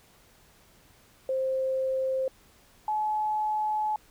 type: tone pair in turn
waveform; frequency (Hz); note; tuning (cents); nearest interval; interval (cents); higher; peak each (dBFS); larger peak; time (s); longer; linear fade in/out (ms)
sine; 526 / 854.6; C5 / G#5; +9 / +49; minor sixth; 840; second; -25; neither; 1.29-2.28 / 2.88-3.96; second; 2
effects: pink hiss -59 dBFS RMS until 4.1 s